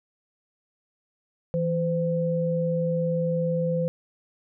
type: tone pair together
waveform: sine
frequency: 164.81 / 511.9 Hz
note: E3 / C5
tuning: 0 / -38 cents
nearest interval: octave + minor sixth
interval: 1962 cents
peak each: -25 dBFS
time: 1.54-3.88 s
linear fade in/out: 0 ms
effects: none